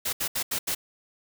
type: noise bursts at uneven times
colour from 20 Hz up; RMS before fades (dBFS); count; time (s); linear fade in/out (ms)
white; -28; 5; 0.05-0.13 / 0.2-0.28 / 0.35-0.43 / 0.51-0.59 / 0.67-0.75; 10
effects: none